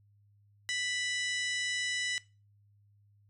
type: harmonic tone with a mistuned harmonic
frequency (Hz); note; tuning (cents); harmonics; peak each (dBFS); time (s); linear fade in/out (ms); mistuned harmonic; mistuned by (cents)
987.8; B5; 0; 2 / 3 / 4 / 5 / 6 / 7 / 8 / 9; -34 / -38 / -40 / -42 / -44 / -45 / -46 / -47; 0.69-2.18; 0; 5; +84
effects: noise-tail reverb RT60 0.3 s tail -20 dB re dry + added 102 Hz sine -62 dBFS peak until 3.29 s